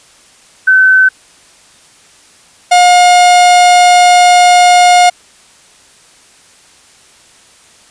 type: tone pair in turn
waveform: sine / 45% pulse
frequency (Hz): 1525 / 714.7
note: G6 / F5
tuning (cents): -48 / +40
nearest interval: octave + minor second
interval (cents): 1312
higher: first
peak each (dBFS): -3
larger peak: neither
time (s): 0.67-1.09 / 2.71-5.1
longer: second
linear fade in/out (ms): 10
effects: white hiss -43 dBFS RMS until 7.9 s + resampled to 22050 Hz